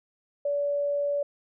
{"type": "tone", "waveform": "sine", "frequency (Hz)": 574, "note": "D5", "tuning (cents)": -40, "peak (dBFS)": -24, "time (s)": [0.45, 1.23], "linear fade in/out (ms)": 5, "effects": []}